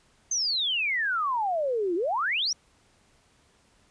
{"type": "exponential two-way sweep", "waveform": "sine", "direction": "down then up", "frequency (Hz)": [6400, 329.6, 5960], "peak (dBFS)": -24, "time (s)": [0.31, 2.53], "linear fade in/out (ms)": 5, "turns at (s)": 1.95, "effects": ["pink hiss -63 dBFS RMS until 3.9 s", "resampled to 22050 Hz"]}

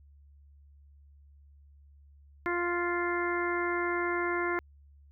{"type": "harmonic tone", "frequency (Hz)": 349.2, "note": "F4", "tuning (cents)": 0, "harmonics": [1, 2, 3, 4, 5, 6], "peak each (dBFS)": [-31, -39, -35, -36, -37, -37], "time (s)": [2.46, 4.59], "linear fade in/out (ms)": 0, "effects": ["added 71 Hz sine -54 dBFS peak until 5.11 s"]}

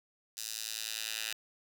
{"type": "tone with high-pass filter sweep", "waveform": "10% pulse", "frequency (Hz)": 110, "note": "A2", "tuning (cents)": 0, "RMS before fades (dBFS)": -39, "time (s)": [0.37, 1.33], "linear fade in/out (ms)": 5, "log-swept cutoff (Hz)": [5400, 2700], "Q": 1.2, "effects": []}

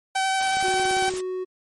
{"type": "tone with vibrato", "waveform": "sawtooth", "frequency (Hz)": 767, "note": "G5", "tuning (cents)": -38, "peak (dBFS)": -17, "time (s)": [0.15, 1.1], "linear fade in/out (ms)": 10, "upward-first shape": "sine", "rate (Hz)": 11, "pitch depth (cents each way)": 10}
{"type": "noise with tremolo", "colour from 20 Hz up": "white", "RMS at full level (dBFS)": -33, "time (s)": [0.4, 1.21], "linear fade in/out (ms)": 5, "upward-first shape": "sine", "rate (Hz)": 16, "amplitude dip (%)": 35}
{"type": "click train", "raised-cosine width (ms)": 2, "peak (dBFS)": -25, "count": 11, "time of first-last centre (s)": [0.57, 1.138], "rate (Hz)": 17.6}
{"type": "tone", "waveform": "triangle", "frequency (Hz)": 370, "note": "F#4", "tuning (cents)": 0, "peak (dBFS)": -24, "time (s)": [0.63, 1.45], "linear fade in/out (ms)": 20}
{"effects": ["MP3 48 kbps"]}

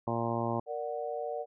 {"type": "harmonic tone", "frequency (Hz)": 116.5, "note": "A#2", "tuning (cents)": -1, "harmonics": [1, 2, 3, 4, 5, 6, 7, 8, 9], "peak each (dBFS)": [-36, -36, -37, -41, -37, -39, -39, -39, -40], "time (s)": [0.07, 0.6], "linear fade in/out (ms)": 5}
{"type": "chord", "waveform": "sine", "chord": "Bb augmented", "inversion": "none", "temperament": "equal", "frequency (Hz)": [466.2, 587.3, 740], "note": ["Bb4", "D5", "F#5"], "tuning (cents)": [0, 0, 0], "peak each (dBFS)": [-37, -37, -38], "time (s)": [0.66, 1.46], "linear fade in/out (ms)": 50}
{"effects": []}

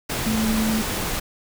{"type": "tone in noise", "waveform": "sine", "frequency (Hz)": 219.9, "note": "A3", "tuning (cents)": -1, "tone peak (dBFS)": -20, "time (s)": [0.26, 0.82], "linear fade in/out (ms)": 10, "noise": "pink", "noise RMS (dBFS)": -26, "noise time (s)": [0.09, 1.2], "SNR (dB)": 3, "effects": []}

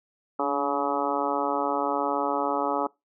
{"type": "harmonic tone with a mistuned harmonic", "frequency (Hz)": 141.2, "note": "C#3", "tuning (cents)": 32, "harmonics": [2, 3, 4, 5, 6, 7, 8, 9], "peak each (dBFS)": [-31, -32, -31, -33, -30, -34, -33, -32], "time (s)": [0.39, 2.87], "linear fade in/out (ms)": 5, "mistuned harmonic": 2, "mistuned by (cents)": 38, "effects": ["noise-tail reverb RT60 0.2 s tail -22 dB re dry"]}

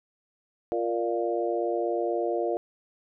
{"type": "harmonic tone with a mistuned harmonic", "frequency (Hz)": 116.54, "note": "A#2", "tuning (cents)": 0, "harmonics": [3, 4, 5, 6], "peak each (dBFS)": [-29, -30, -31, -32], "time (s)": [0.72, 2.57], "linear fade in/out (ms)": 0, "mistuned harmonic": 5, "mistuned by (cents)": 23, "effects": []}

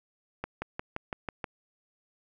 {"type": "accelerating click train", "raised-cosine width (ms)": 0.5, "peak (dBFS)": -18, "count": 7, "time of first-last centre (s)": [0.44, 1.442], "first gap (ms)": 180, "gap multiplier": 0.97, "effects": []}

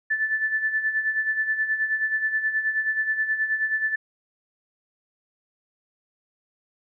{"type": "tone with tremolo", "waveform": "sine", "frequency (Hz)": 1753, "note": "A6", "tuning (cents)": -7, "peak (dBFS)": -19, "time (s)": [0.1, 3.96], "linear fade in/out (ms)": 10, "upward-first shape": "sine", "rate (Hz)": 9.4, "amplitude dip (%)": 65, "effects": []}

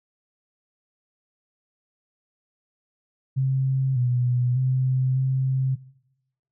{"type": "tone with pitch steps", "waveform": "sine", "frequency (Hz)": [133, 123.6, 129.8, 131.9], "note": ["C3", "B2", "C3", "C3"], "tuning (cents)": [29, 2, -13, 14], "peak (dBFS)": -19, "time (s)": [3.36, 5.76], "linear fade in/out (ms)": 20, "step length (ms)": 600, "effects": ["noise-tail reverb RT60 0.9 s tail -21 dB re dry"]}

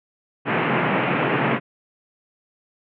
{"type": "band-pass noise", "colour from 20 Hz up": "pink", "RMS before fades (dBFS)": -21, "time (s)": [0.45, 1.6], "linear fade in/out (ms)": 50, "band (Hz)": [130, 2700], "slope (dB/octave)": 48, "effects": []}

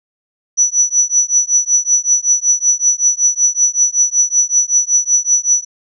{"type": "tone with tremolo", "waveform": "sine", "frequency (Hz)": 5920, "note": "F#8", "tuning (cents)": 0, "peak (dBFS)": -6, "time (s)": [0.57, 5.65], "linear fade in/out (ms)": 20, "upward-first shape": "triangle", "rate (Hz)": 5.3, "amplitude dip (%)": 100, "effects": []}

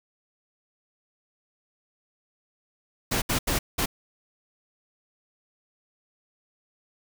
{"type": "noise bursts at uneven times", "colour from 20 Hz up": "pink", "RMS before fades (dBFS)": -25, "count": 4, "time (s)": [[3.11, 3.22], [3.29, 3.39], [3.47, 3.59], [3.78, 3.86]], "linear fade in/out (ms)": 10, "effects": []}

